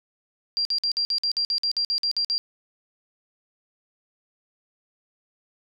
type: tone bursts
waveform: sine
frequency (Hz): 4750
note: D8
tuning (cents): +19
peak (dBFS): -21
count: 14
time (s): 0.57-2.38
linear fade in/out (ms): 0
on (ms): 81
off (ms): 52
effects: none